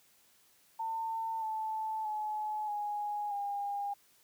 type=tone with pitch steps; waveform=sine; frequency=899 / 875.4 / 852.5 / 830.1 / 808.4 Hz; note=A5 / A5 / G#5 / G#5 / G#5; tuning=+37 / -9 / +45 / -1 / -47 cents; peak=-33 dBFS; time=0.79-3.94 s; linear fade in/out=10 ms; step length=630 ms; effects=white hiss -66 dBFS RMS until 4.23 s + high-pass 60 Hz 12 dB/octave